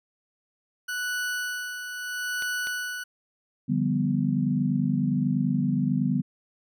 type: tone with tremolo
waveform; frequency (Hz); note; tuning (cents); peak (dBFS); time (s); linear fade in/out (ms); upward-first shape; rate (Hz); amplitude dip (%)
40% pulse; 1480; F#6; 0; -26; 0.88-3.04; 10; sine; 0.77; 55
type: clicks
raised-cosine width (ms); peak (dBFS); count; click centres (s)
0.2; -21; 2; 2.423 / 2.671
type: chord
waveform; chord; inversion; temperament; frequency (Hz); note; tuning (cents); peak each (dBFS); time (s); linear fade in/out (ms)
sine; G dominant seventh; second; equal; 146.83 / 174.61 / 196 / 246.9; D3 / F3 / G3 / B3; 0 / 0 / 0 / 0; -27 / -31 / -27 / -26; 3.68-6.22; 20
effects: none